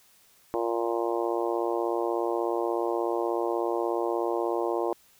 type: harmonic tone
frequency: 116.54 Hz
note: A#2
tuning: in tune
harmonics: 3 / 4 / 5 / 6 / 7 / 8 / 9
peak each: -29 / -31 / -33 / -35 / -36 / -37 / -38 dBFS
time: 0.54-4.93 s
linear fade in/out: 0 ms
effects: white hiss -60 dBFS RMS until 5.19 s